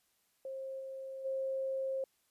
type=tone with level steps; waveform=sine; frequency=533 Hz; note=C5; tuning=32 cents sharp; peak=-39 / -41 / -33 dBFS; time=0.45-2.04 s; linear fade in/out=2 ms; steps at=0.79 / 1.24 s; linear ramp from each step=20 ms; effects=white hiss -75 dBFS RMS until 2.3 s + resampled to 32000 Hz